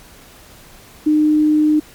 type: tone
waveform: sine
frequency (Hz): 304.5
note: D#4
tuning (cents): -37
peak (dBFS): -10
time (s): 1.06-1.8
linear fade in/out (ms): 10
effects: pink hiss -43 dBFS RMS until 1.94 s + MP3 96 kbps